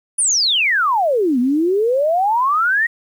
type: exponential two-way sweep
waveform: sine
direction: down then up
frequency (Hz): 9956 to 237.2 to 1917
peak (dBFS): -13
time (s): 0.18-2.87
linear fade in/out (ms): 10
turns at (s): 1.39
effects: 8-bit